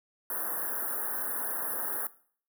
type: band-stop noise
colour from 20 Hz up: white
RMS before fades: -33 dBFS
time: 0.3-2.07 s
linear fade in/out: 2 ms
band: 1800 to 10000 Hz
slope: 96 dB/octave
effects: noise-tail reverb RT60 0.5 s tail -18 dB re dry + high-pass 300 Hz 12 dB/octave